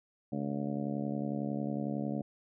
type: harmonic tone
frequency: 71 Hz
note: C#2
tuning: 42 cents sharp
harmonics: 2 / 3 / 4 / 5 / 6 / 7 / 8 / 9 / 10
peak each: -39 / -35 / -38 / -49 / -47 / -49 / -43 / -52 / -47 dBFS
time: 0.32-2.22 s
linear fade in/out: 5 ms
effects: none